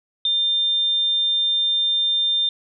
sine tone, 3600 Hz, A7, 39 cents sharp, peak -17 dBFS, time 0.25-2.49 s, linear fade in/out 2 ms, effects none

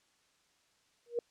sine tone with exponential growth, 474 Hz, A#4, 29 cents sharp, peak -26 dBFS, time 1.06-1.19 s, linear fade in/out 2 ms, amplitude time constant 27 ms, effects white hiss -71 dBFS RMS until 1.3 s + low-pass 7000 Hz 12 dB/octave

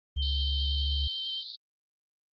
sine tone with vibrato, 3120 Hz, G7, 9 cents flat, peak -32 dBFS, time 0.16-1.44 s, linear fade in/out 50 ms, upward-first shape triangle, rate 9.2 Hz, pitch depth 21 cents each way
sine tone with pitch glide, 69.3 to 70.31 Hz, C#2 to C#2, 0 to +25 cents, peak -27 dBFS, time 0.16-1.08 s, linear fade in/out 10 ms, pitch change +25 cents, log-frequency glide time 0.58-0.81 s
pink band-pass noise, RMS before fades -41 dBFS, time 0.22-1.56 s, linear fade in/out 5 ms, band 3700 to 4600 Hz, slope 96 dB/octave
effects Opus 32 kbps

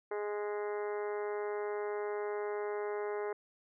harmonic tone, 207.7 Hz, G#3, in tune, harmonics 2 / 3 / 4 / 5 / 6 / 7 / 8 / 9 / 10, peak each -35 / -45 / -44 / -48 / -51 / -51 / -55 / -54 / -54 dBFS, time 0.11-3.33 s, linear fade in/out 5 ms, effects none

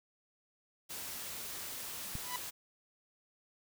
white noise, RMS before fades -43 dBFS, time 0.89-2.51 s, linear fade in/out 20 ms
sawtooth tone with exponential growth, 990 Hz, B5, 4 cents sharp, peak -30 dBFS, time 2.15-2.36 s, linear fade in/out 1 ms, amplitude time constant 44 ms
click, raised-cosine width 5 ms, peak -28 dBFS, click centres 2.154 s
effects none

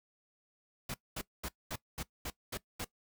pink noise bursts, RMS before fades -39 dBFS, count 8, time 0.89-2.846 s, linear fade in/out 5 ms, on 52 ms, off 220 ms, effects noise-tail reverb RT60 0.1 s tail -19 dB re dry

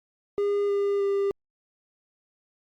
triangle tone with pitch steps, 406.3 / 402.1 / 397.9 Hz, G#4 / G4 / G4, -38 / +44 / +26 cents, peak -20 dBFS, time 0.38-1.31 s, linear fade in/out 0 ms, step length 310 ms, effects Opus 48 kbps

